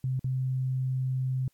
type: tone with dropouts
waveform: sine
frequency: 130 Hz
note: C3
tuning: 11 cents flat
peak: -26 dBFS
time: 0.04-1.48 s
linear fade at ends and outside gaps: 2 ms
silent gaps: 0.194-0.243 s
effects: white hiss -71 dBFS RMS until 1.53 s + AAC 64 kbps